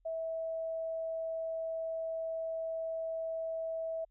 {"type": "tone", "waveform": "sine", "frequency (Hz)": 651, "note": "E5", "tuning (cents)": -22, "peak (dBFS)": -34, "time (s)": [0.05, 4.05], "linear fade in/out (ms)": 10, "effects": ["added 41 Hz sine -67 dBFS peak until 4.1 s"]}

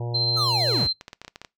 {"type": "harmonic tone", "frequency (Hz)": 119.1, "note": "A#2", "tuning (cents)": 38, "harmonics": [1, 3, 4, 5, 6, 7, 8], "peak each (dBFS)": [-27, -37, -39, -41, -43, -44, -45], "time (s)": [0, 0.84], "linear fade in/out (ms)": 5}
{"type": "tone with tremolo", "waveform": "sine", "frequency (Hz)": 4123, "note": "C8", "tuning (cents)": -26, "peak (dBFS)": -20, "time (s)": [0.14, 0.93], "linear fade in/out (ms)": 10, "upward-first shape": "sine", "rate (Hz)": 15, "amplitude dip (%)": 25}
{"type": "linear sweep", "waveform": "square", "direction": "down", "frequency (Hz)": [1341, 34.6], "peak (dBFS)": -27, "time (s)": [0.36, 0.88], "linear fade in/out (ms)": 20}
{"type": "clicks", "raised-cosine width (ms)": 0.2, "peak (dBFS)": -21, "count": 9, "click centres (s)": [1.011, 1.081, 1.131, 1.216, 1.248, 1.28, 1.359, 1.416, 1.448]}
{"effects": ["noise-tail reverb RT60 0.2 s tail -23 dB re dry"]}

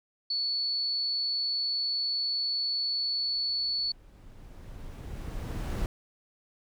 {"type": "tone", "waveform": "sine", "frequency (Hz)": 4435, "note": "C#8", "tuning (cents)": 0, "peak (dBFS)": -27, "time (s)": [0.3, 3.92], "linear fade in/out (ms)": 5}
{"type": "noise with exponential growth", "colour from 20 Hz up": "brown", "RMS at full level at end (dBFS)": -29, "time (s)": [2.87, 5.86], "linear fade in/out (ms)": 1, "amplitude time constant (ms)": 650}
{"effects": []}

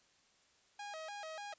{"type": "tone with vibrato", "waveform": "sawtooth", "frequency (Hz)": 721, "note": "F#5", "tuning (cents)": -45, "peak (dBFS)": -40, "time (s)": [0.79, 1.54], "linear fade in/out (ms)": 5, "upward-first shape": "square", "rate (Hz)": 3.4, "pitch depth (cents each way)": 220, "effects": ["white hiss -70 dBFS RMS until 1.58 s", "resampled to 16000 Hz"]}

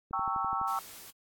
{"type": "click train", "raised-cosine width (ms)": 3, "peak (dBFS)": -33, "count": 7, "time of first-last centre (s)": [0.11, 0.614], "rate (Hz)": 11.9}
{"type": "chord", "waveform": "sine", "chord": "G diminished seventh", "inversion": "none", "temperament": "equal with one note detuned", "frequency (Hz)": [784, 908.4, 1108.7, 1318.5], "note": ["G5", "Bb5", "Db6", "Fb6"], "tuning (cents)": [0, -45, 0, 0], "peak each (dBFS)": [-35, -37, -34, -33], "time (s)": [0.13, 0.79], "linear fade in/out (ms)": 2}
{"type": "noise", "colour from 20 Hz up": "white", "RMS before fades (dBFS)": -48, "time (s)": [0.67, 1.11], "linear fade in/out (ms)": 10}
{"effects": ["AAC 64 kbps"]}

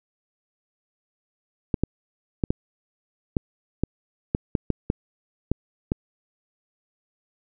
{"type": "clicks", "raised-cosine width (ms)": 3, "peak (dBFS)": -8, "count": 12, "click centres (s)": [1.742, 1.836, 2.438, 2.505, 3.368, 3.836, 4.349, 4.552, 4.703, 4.901, 5.516, 5.919], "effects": []}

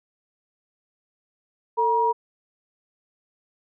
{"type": "tone pair together", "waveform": "sine", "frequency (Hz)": [449.2, 953], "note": ["A4", "A#5"], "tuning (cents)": [36, 38], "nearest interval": "octave + minor second", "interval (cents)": 1302, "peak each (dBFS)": [-24, -19], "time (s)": [1.77, 2.13], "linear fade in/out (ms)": 20, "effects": []}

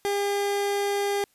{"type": "tone", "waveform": "30% pulse", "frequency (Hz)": 403.3, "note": "G4", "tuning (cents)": 49, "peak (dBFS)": -21, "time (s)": [0.05, 1.24], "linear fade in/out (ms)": 0, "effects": ["white hiss -65 dBFS RMS until 1.34 s", "resampled to 32000 Hz"]}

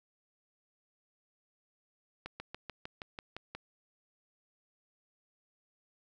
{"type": "slowing click train", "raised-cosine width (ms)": 0.3, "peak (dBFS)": -25, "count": 9, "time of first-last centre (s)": [2.26, 3.55], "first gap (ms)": 140, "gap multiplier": 1.04, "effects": []}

